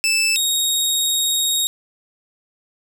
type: tone pair in turn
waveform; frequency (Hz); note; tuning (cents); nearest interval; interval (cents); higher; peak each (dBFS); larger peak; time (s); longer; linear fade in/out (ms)
20% pulse; 2637 / 3754; E7 / A#7; 0 / +11; tritone; 611; second; -11; neither; 0.04-0.36 / 0.36-1.67; second; 0
effects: none